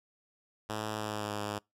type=tone with pitch glide; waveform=5% pulse; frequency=107.7 to 104.15 Hz; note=A2 to G#2; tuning=-37 to +5 cents; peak=-23 dBFS; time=0.69-1.59 s; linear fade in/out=10 ms; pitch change=-58 cents; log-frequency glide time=0.94-1.33 s; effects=noise-tail reverb RT60 0.2 s tail -26 dB re dry + low-pass 12000 Hz 12 dB/octave